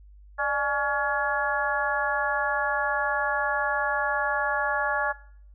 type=harmonic tone with a mistuned harmonic; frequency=281.6 Hz; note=C#4; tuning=27 cents sharp; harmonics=2 / 3 / 4 / 5 / 6; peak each=-31 / -30 / -31 / -30 / -28 dBFS; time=0.38-5.13 s; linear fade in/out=20 ms; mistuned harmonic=2; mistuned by=+93 cents; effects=noise-tail reverb RT60 0.6 s tail -19 dB re dry + added 50 Hz sine -47 dBFS peak until 5.54 s